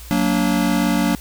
square chord, Gb augmented, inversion none, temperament just, 185 / 231.2 / 289.1 Hz, Gb3 / Bb3 / D4, 0 / -14 / -27 cents, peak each -21 dBFS, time 0.11-1.15 s, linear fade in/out 0 ms, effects added 60 Hz sine -36 dBFS peak until 1.2 s + white hiss -41 dBFS RMS until 1.2 s

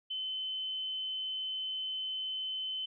sine tone, 3053 Hz, G7, 46 cents flat, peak -34 dBFS, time 0.1-2.86 s, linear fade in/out 10 ms, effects none

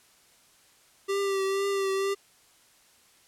square tone with vibrato, 392 Hz, G4, in tune, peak -26 dBFS, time 1.08-2.15 s, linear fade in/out 20 ms, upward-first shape triangle, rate 2.1 Hz, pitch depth 32 cents each way, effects white hiss -60 dBFS RMS until 3.27 s + low-pass 11000 Hz 12 dB/octave

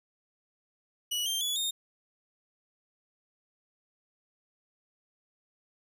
sawtooth tone with pitch steps, 2935 / 3164 / 3411 / 3677 Hz, F#7 / G7 / G#7 / A#7, -15 / +15 / +46 / -24 cents, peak -26 dBFS, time 1.11-1.71 s, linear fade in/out 10 ms, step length 150 ms, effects none

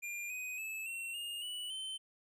square tone with pitch steps, 2400 / 2502 / 2608 / 2719 / 2834 / 2955 / 3080 Hz, D7 / D#7 / E7 / F7 / F7 / F#7 / G7, +37 / +9 / -19 / -47 / +25 / -3 / -31 cents, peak -40 dBFS, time 0.02-1.98 s, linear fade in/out 20 ms, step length 280 ms, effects resampled to 32000 Hz

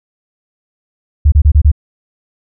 sine tone bursts, 73.42 Hz, D2, in tune, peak -3 dBFS, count 5, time 1.25-1.717 s, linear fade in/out 10 ms, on 71 ms, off 28 ms, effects none

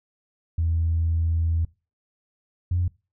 sine tone pair in turn, 82.41 / 88.52 Hz, E2 / F2, 0 / +24 cents, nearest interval minor second, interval 124 cents, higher second, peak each -19 dBFS, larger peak neither, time 0.58-1.65 / 2.71-2.88 s, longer first, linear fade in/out 5 ms, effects noise-tail reverb RT60 0.3 s tail -23 dB re dry + tanh soft clip ceiling -15 dBFS

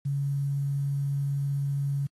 sine tone with quantisation, 140.3 Hz, C#3, 21 cents sharp, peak -25 dBFS, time 0.05-2.07 s, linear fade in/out 10 ms, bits 9, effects AAC 32 kbps

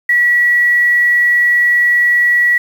sine tone with quantisation, 1935 Hz, B6, 36 cents flat, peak -8 dBFS, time 0.09-2.58 s, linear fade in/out 5 ms, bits 6, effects none

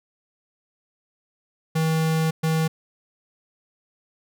square tone bursts at uneven times, 160 Hz, D#3, 49 cents sharp, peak -20 dBFS, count 2, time 1.75-2.31 / 2.43-2.68 s, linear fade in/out 10 ms, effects none

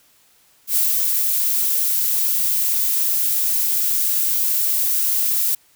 violet noise with ADSR envelope, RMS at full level -17 dBFS, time 0.67-5.55 s, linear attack 82 ms, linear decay 200 ms, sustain -2 dB, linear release 4 ms, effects white hiss -56 dBFS RMS until 5.75 s

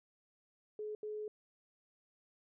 sine tone bursts at uneven times, 425 Hz, G#4, 40 cents sharp, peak -39 dBFS, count 2, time 0.79-0.95 / 1.03-1.28 s, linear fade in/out 2 ms, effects none

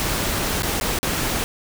pink noise with dropouts, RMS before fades -23 dBFS, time 0-1.44 s, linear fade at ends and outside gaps 0 ms, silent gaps 0.622-0.632 / 0.8-0.811 / 0.988-1.03 s, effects none

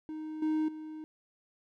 triangle tone with level steps, 311.1 Hz, D#4, in tune, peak -35 / -25 / -38 dBFS, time 0.09-1.04 s, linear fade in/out 0 ms, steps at 0.42 / 0.68 s, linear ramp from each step 5 ms, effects none

